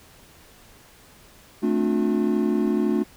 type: chord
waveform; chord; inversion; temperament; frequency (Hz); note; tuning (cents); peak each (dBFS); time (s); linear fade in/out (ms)
triangle; D minor seventh; second; equal with one note detuned; 220 / 261.6 / 293.7 / 358; A3 / C4 / D4 / F4; 0 / 0 / 0 / +43; -21 / -27 / -23 / -23; 1.62-3.04; 20
effects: pink hiss -51 dBFS RMS until 3.16 s